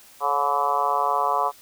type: harmonic tone with a mistuned harmonic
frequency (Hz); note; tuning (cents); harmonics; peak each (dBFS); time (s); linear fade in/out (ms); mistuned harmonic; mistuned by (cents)
143.6; D3; -39; 3 / 4 / 5 / 6 / 7 / 8 / 9; -33 / -31 / -26 / -28 / -24 / -25 / -34; 0.2-1.52; 50; 4; -57
effects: white hiss -50 dBFS RMS until 1.61 s